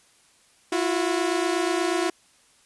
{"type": "tone pair together", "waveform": "sawtooth", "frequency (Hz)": [333.9, 362.2], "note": ["E4", "F#4"], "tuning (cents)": [22, -37], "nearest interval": "minor second", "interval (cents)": 141, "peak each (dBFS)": -21, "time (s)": [0.72, 2.1], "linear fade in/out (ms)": 5, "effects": ["white hiss -59 dBFS RMS until 2.65 s", "resampled to 24000 Hz"]}